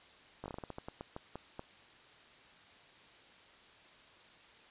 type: slowing click train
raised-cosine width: 1 ms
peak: -28 dBFS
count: 14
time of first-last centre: 0.44-1.594 s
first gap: 18 ms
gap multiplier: 1.24
effects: white hiss -59 dBFS RMS until 4.7 s + resampled to 8000 Hz